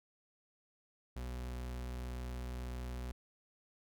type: tone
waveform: 40% pulse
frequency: 61.74 Hz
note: B1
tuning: in tune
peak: -39 dBFS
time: 1.16-3.12 s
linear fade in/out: 5 ms
effects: none